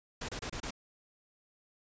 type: noise bursts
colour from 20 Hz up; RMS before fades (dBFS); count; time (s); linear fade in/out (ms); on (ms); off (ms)
pink; -39; 5; 0.21-0.707; 5; 77; 28
effects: resampled to 16000 Hz